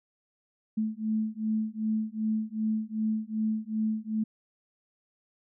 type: beating tone pair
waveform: sine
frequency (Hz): 216.6 / 219.2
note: A3 / A3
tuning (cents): -27 / -6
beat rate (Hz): 2.6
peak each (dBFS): -30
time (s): 0.77-4.24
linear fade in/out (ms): 10
effects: none